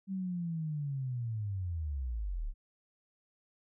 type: linear sweep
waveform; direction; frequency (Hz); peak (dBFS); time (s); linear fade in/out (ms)
sine; down; 195.5 to 31.14; -33; 0.07-2.54; 50
effects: none